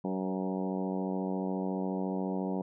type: harmonic tone with a mistuned harmonic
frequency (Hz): 94.2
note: F#2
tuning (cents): +32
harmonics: 2 / 3 / 4 / 5 / 6 / 7 / 8 / 9 / 10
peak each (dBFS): -33 / -37 / -39 / -41 / -43 / -44 / -45 / -46 / -47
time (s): 0.04-2.62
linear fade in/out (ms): 5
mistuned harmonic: 6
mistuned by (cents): -17
effects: none